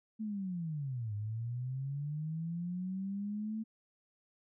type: linear two-way sweep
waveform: sine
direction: down then up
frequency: 222.4 to 102.1 to 222.4 Hz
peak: -35 dBFS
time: 0.19-3.64 s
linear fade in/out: 20 ms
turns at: 1.14 s
effects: none